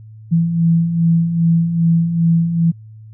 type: beating tone pair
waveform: sine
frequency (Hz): 164.81 / 167.31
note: E3 / E3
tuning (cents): 0 / +26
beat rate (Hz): 2.5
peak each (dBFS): -20 / -12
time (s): 0.31-2.72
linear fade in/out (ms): 20
effects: added 109 Hz sine -35 dBFS peak until 3.13 s